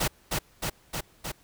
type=noise with echo; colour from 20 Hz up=pink; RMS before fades=-26 dBFS; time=0-0.08 s; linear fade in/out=10 ms; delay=310 ms; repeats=4; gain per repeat=-2 dB; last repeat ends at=1.32 s; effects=pink hiss -60 dBFS RMS until 1.43 s